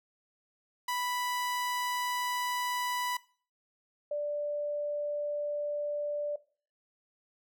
sawtooth / sine tone pair in turn, 987.8 / 587.3 Hz, B5 / D5, 0 / 0 cents, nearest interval major sixth, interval 900 cents, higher first, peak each -27 / -30 dBFS, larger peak first, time 0.88-3.17 / 4.11-6.36 s, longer first, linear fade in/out 5 ms, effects noise-tail reverb RT60 0.4 s tail -19 dB re dry

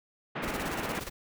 pink band-pass noise, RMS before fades -35 dBFS, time 0.35-1 s, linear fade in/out 10 ms, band 160 to 2700 Hz, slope 24 dB/octave
pink noise with tremolo, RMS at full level -37 dBFS, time 0.42-1.1 s, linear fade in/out 20 ms, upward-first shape square, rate 17 Hz, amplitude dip 65%
effects none

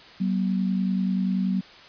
sine tone pair together, 189.3 / 239.7 Hz, F#3 / A#3, +40 / +48 cents, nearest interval major third, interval 408 cents, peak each -22 / -29 dBFS, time 0.2-1.61 s, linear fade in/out 10 ms, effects white hiss -47 dBFS RMS until 1.88 s + resampled to 11025 Hz

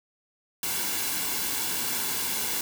white noise with comb filter, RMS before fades -29 dBFS, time 0.63-2.61 s, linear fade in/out 2 ms, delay 1.6 ms, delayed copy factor -0.55, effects none

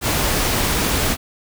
pink noise, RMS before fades -19 dBFS, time 0.01-1.17 s, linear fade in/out 50 ms, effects none

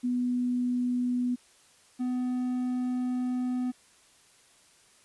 sine / triangle tone pair in turn, 246.9 / 250.5 Hz, B3 / B3, 0 / +25 cents, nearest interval unison, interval 25 cents, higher second, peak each -25 dBFS, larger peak neither, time 0.03-1.36 / 1.99-3.72 s, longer second, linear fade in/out 20 ms, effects white hiss -60 dBFS RMS until 5.04 s + resampled to 24000 Hz

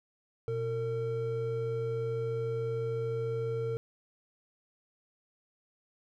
triangle tone pair together, 120.55 / 455.4 Hz, B2 / A#4, -41 / -40 cents, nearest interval octave + major seventh, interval 2301 cents, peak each -33 / -30 dBFS, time 0.48-3.77 s, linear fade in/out 0 ms, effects none

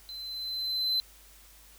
triangle tone with level ramp, 4059 Hz, B7, 47 cents sharp, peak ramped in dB -38 to -23 dBFS, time 0.09-1 s, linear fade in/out 0 ms, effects added 50 Hz sine -57 dBFS peak until 1.78 s + white hiss -56 dBFS RMS until 1.78 s

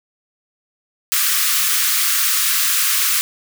white high-pass noise, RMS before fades -17 dBFS, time 1.12-3.21 s, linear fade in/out 0 ms, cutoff 1100 Hz, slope 96 dB/octave, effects none

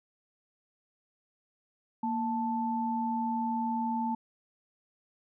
sine tone pair together, 233.1 / 880.1 Hz, A#3 / A5, 0 / 0 cents, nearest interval octave + major seventh, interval 2300 cents, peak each -31 / -31 dBFS, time 2.03-4.15 s, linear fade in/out 5 ms, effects none

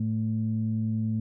sine tone pair together, 110 / 220.4 Hz, A2 / A3, 0 / +3 cents, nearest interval octave, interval 1203 cents, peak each -27 / -27 dBFS, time 0-1.2 s, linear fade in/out 5 ms, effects tanh soft clip ceiling -17 dBFS

